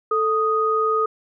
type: tone pair together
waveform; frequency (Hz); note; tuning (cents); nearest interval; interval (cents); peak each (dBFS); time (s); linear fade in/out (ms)
sine; 440 / 1244.5; A4 / D#6; 0 / 0; octave + tritone; 1800; -21 / -19; 0.11-1.06; 5
effects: none